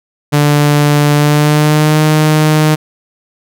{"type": "tone with pitch glide", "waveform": "sawtooth", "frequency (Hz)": [146.83, 154.04], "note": ["D3", "D#3"], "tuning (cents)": [0, -17], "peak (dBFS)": -3, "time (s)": [0.32, 2.76], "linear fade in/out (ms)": 20, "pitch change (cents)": 83, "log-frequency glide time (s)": [1.13, 2.01], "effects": []}